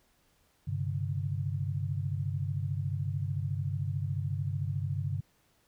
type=chord; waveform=sine; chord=G suspended fourth; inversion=none; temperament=equal with one note detuned; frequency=98 / 133.18 / 146.83 Hz; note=G2 / C3 / D3; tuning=0 / +31 / 0 cents; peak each=-33 / -35 / -35 dBFS; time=0.67-5.21 s; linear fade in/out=10 ms; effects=pink hiss -69 dBFS RMS until 5.67 s